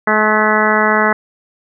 harmonic tone with a mistuned harmonic, 214.2 Hz, A3, 46 cents flat, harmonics 1 / 2 / 3 / 4 / 5 / 6 / 7 / 8 / 9, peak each -19 / -19 / -19 / -19 / -19 / -19 / -19 / -19 / -19 dBFS, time 0.07-1.13 s, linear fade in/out 5 ms, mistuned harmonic 9, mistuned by +34 cents, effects none

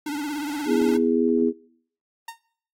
square tone with vibrato, 293.7 Hz, D4, in tune, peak -27 dBFS, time 0.06-0.97 s, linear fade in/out 5 ms, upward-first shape triangle, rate 17 Hz, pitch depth 92 cents each way
harmonic tone, 82.41 Hz, E2, in tune, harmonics 3 / 4 / 5, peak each -21 / -24 / -22 dBFS, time 0.66-1.53 s, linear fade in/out 50 ms
sawtooth tone with exponential decay, 919 Hz, A#5, 25 cents flat, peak -26 dBFS, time 2.28-2.4 s, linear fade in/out 5 ms, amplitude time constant 24 ms
effects noise-tail reverb RT60 0.6 s tail -21 dB re dry + AAC 48 kbps

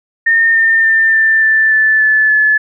sine tone with pitch steps, 1824 / 1809.3 / 1794.7 / 1780.3 / 1765.9 / 1751.7 / 1737.6 / 1723.6 Hz, A#6 / A6 / A6 / A6 / A6 / A6 / A6 / A6, -38 / +48 / +34 / +20 / +6 / -8 / -22 / -36 cents, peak -7 dBFS, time 0.26-2.58 s, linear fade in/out 10 ms, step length 290 ms, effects none

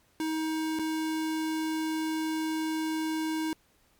square tone with dropouts, 316.3 Hz, D#4, 29 cents sharp, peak -29 dBFS, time 0.2-3.53 s, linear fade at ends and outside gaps 1 ms, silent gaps 0.789-0.794 s, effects pink hiss -66 dBFS RMS until 3.99 s + MP3 96 kbps

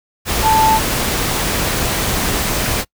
sine tone in noise, 880 Hz, A5, in tune, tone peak -10 dBFS, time 0.42-0.8 s, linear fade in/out 50 ms, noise pink, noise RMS -18 dBFS, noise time 0.25-2.85 s, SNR +5 dB, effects noise-tail reverb RT60 0.1 s tail -25 dB re dry

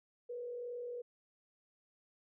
sine tone with frequency modulation, 485.1 Hz, B4, 31 cents flat, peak -40 dBFS, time 0.29-1.02 s, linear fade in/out 10 ms, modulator 42.4 Hz, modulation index 0.36, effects none

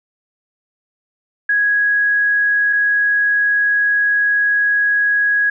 sine tone pair in turn, 1661.2 / 1661.2 Hz, G#6 / G#6, 0 / 0 cents, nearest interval unison, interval 0 cents, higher neither, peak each -12 dBFS, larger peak neither, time 1.49-2.73 / 2.73-5.5 s, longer second, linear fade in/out 5 ms, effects none

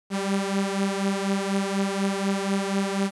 sawtooth beating tone pair, 195 / 199.1 Hz, G3 / G3, -9 / +27 cents, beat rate 4.1 Hz, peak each -21 / -24 dBFS, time 0.1-3.11 s, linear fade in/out 50 ms, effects resampled to 24000 Hz + 8-bit

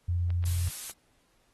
sine tone, 87.31 Hz, F2, in tune, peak -25 dBFS, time 0.08-0.69 s, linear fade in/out 10 ms
clicks, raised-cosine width 0.3 ms, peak -30 dBFS, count 4, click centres 0.304 / 0.44 / 0.675 / 0.897 s
blue noise, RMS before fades -37 dBFS, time 0.45-0.92 s, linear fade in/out 10 ms
effects pink hiss -69 dBFS RMS until 1.53 s + AAC 32 kbps

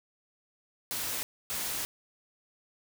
white noise bursts at uneven times, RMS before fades -34 dBFS, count 2, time 0.91-1.23 / 1.5-1.85 s, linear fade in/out 0 ms, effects none

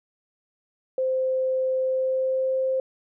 sine tone with pitch glide, 520 to 524.5 Hz, C5 to C5, -11 to +4 cents, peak -21 dBFS, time 0.98-2.8 s, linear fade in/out 2 ms, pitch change +15 cents, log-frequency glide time 1.8-2.56 s, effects none

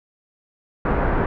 pink low-pass noise, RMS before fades -20 dBFS, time 0.85-1.26 s, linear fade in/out 2 ms, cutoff 1600 Hz, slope 24 dB/octave, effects none

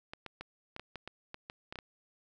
clicks, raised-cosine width 0.3 ms, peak -26 dBFS, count 12, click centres 0.135 / 0.263 / 0.41 / 0.764 / 0.796 / 0.957 / 1.076 / 1.344 / 1.499 / 1.725 / 1.757 / 1.788 s, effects none

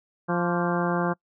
harmonic tone with a mistuned harmonic, 174.61 Hz, F3, in tune, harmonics 1 / 2 / 3 / 4 / 5 / 6 / 7 / 8 / 9, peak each -26 / -29 / -31 / -32 / -33 / -34 / -34 / -35 / -36 dBFS, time 0.28-1.14 s, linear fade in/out 20 ms, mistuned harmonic 7, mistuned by -80 cents, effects noise-tail reverb RT60 0.1 s tail -26 dB re dry

